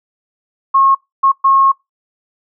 sine tone bursts at uneven times, 1085 Hz, C#6, 37 cents flat, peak -7 dBFS, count 3, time 0.74-0.95 / 1.23-1.32 / 1.44-1.72 s, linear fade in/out 10 ms, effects noise-tail reverb RT60 0.2 s tail -23 dB re dry

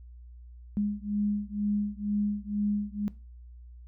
sine beating tone pair, 205.4 / 207.5 Hz, G#3 / G#3, -19 / -1 cents, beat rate 2.1 Hz, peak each -30 dBFS, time 0.77-3.08 s, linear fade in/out 0 ms, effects noise-tail reverb RT60 0.3 s tail -19 dB re dry + added 60 Hz sine -45 dBFS peak until 3.87 s

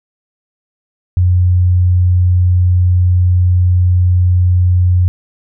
sine tone, 90 Hz, F#2, 47 cents flat, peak -7 dBFS, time 1.17-5.08 s, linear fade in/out 0 ms, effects none

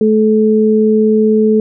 sine tone pair together, 216.4 / 432.4 Hz, A3 / A4, -29 / -30 cents, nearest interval octave, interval 1199 cents, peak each -10 dBFS, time 0.01-1.6 s, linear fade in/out 2 ms, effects none

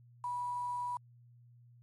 sine tone with quantisation, 977 Hz, B5, 19 cents flat, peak -34 dBFS, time 0.24-0.97 s, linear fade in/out 2 ms, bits 9, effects added 120 Hz sine -57 dBFS peak until 1.82 s + MP3 48 kbps

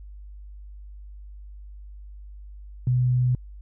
sine tone, 125.2 Hz, B2, 24 cents sharp, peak -18 dBFS, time 2.87-3.35 s, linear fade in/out 2 ms, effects added 50 Hz sine -39 dBFS peak until 3.61 s

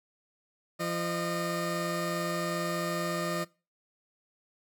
20% pulse tone pair together, 171.5 / 611.5 Hz, F3 / D#5, -31 / -30 cents, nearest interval octave + minor seventh, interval 2201 cents, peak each -28 dBFS, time 0.79-3.45 s, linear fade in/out 20 ms, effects noise-tail reverb RT60 0.3 s tail -21 dB re dry

